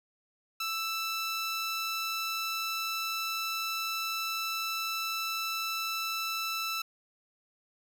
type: tone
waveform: 15% pulse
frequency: 1324 Hz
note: E6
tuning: 7 cents sharp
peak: -25 dBFS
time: 0.6-6.82 s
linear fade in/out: 5 ms
effects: none